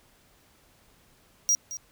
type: tone with echo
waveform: square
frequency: 5730 Hz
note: F8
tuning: 44 cents sharp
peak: -20 dBFS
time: 1.49-1.55 s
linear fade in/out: 0 ms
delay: 220 ms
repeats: 1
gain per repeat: -14 dB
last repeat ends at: 1.77 s
effects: pink hiss -61 dBFS RMS until 1.91 s